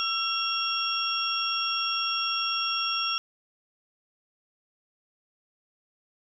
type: tone cluster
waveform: sine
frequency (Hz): 1336 / 2749 / 3313 / 5540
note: E6 / F7 / G#7 / F8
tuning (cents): +23 / -28 / -5 / -15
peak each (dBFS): -31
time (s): 0-3.18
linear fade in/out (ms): 0
effects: none